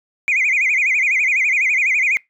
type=tone with vibrato; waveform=sine; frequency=2245 Hz; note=C#7; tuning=21 cents sharp; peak=-12 dBFS; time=0.28-2.17 s; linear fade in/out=0 ms; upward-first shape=sine; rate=12 Hz; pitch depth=180 cents each way; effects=noise-tail reverb RT60 0.2 s tail -26 dB re dry + tanh soft clip ceiling -11 dBFS